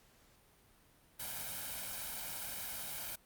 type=noise with comb filter; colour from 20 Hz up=white; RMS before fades=-42 dBFS; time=1.19-3.16 s; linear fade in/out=10 ms; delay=1.3 ms; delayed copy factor=+0.65; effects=pink hiss -66 dBFS RMS until 3.25 s + Opus 48 kbps